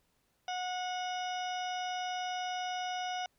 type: harmonic tone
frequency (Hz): 730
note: F#5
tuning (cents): -24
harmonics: 1 / 2 / 3 / 4 / 5 / 7 / 8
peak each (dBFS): -35 / -44 / -47 / -44 / -49 / -51 / -51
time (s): 0.48-3.26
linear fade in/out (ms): 2
effects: pink hiss -75 dBFS RMS until 3.38 s